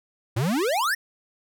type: exponential sweep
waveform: square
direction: up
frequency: 103.83 to 1909 Hz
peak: -22 dBFS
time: 0.36-0.95 s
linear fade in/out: 10 ms
effects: none